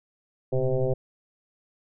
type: tone with frequency modulation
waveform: sine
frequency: 261.6 Hz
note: C4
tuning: in tune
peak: -21 dBFS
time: 0.52-0.94 s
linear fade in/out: 10 ms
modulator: 128 Hz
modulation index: 2.6
effects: none